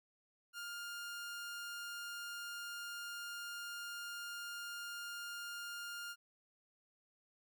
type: tone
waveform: sawtooth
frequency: 1408 Hz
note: F6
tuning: 14 cents sharp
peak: -40 dBFS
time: 0.53-6.16 s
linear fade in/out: 50 ms
effects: none